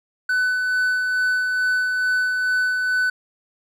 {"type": "tone with tremolo", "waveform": "triangle", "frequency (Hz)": 1500, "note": "F#6", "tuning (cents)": 23, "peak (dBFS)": -15, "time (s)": [0.29, 3.1], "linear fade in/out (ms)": 5, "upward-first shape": "sine", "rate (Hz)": 2.3, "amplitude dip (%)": 30, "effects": []}